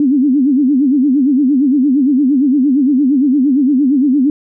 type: tone with vibrato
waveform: sine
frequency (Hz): 272.8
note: C#4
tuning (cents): -28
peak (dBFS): -8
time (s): 0-4.3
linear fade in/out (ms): 2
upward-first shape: sine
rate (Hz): 8.7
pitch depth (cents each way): 170
effects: none